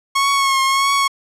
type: tone with vibrato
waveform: sawtooth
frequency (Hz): 1094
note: C#6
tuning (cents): -23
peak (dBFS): -10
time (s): 0.15-1.08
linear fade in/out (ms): 10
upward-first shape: triangle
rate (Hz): 1.6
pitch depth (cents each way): 39
effects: low-pass 10000 Hz 12 dB/octave